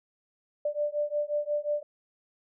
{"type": "beating tone pair", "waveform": "sine", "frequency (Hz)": [588, 593.6], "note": ["D5", "D5"], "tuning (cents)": [2, 18], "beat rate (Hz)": 5.6, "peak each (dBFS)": -30, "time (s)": [0.65, 1.83], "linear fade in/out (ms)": 5, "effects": []}